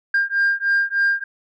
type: beating tone pair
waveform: sine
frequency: 1600 / 1603.3 Hz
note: G6 / G6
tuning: +35 / +39 cents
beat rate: 3.3 Hz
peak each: -18 dBFS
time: 0.14-1.24 s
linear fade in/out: 5 ms
effects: tanh soft clip ceiling -12 dBFS